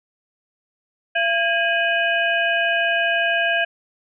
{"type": "tone cluster", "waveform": "sine", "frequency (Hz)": [678, 1629, 2503, 2957], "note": ["E5", "G#6", "D#7", "F#7"], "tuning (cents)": [49, -34, 10, -2], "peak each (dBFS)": [-22, -20, -24, -27], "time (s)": [1.15, 3.65], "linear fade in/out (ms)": 10, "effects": []}